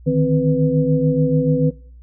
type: tone cluster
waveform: sine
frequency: 150.9 / 157.8 / 260.7 / 495.2 Hz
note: D3 / D#3 / C4 / B4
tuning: +47 / +25 / -6 / +5 cents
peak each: -19 dBFS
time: 0.06-1.71 s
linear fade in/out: 20 ms
effects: noise-tail reverb RT60 0.5 s tail -21 dB re dry + added 60 Hz sine -39 dBFS peak until 2.02 s